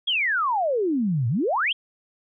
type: exponential two-way sweep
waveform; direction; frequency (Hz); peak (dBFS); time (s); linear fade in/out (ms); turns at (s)
sine; down then up; 3398 to 110 to 3398; -20; 0.07-1.73; 10; 1.28
effects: none